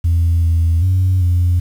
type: tone with pitch steps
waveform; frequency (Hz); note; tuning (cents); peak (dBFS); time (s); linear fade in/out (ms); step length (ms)
sine; 84.1 / 83.1 / 92.8 / 88.1; E2 / E2 / F#2 / F2; +35 / +15 / +6 / +16; -9; 0.04-1.6; 10; 390
effects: tanh soft clip ceiling -8 dBFS + 7-bit